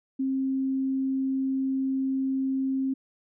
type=tone; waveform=sine; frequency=266.4 Hz; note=C4; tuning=31 cents sharp; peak=-24 dBFS; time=0.19-2.94 s; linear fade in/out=10 ms; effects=none